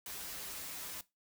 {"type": "noise with comb filter", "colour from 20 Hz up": "white", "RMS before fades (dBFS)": -44, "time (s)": [0.06, 1.01], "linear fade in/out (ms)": 2, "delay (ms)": 8.7, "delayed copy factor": -0.7, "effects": ["noise-tail reverb RT60 0.2 s tail -18 dB re dry"]}